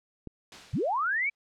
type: click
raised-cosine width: 3 ms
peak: -26 dBFS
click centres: 0.273 s
type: noise with exponential decay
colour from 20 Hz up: white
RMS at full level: -42 dBFS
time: 0.52-1.35 s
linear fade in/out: 1 ms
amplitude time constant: 180 ms
type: linear sweep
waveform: sine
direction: up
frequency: 76.2 to 2345 Hz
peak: -25 dBFS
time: 0.73-1.3 s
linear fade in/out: 10 ms
effects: low-pass 5000 Hz 12 dB/octave